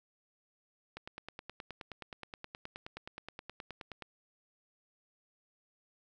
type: click train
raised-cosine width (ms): 0.3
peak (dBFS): -27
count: 30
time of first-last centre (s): 0.97-4.023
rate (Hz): 9.5
effects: none